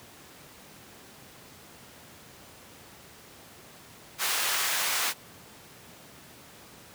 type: high-pass noise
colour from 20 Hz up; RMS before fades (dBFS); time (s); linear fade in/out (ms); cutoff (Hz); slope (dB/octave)
pink; -28; 4.18-5.14; 50; 1100; 12
effects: pink hiss -50 dBFS RMS until 6.94 s + high-pass 100 Hz 12 dB/octave